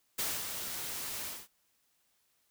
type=noise with ADSR envelope; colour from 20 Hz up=white; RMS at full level=-33 dBFS; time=0.18-1.48 s; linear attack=11 ms; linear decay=250 ms; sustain=-6 dB; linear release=220 ms; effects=white hiss -74 dBFS RMS until 2.5 s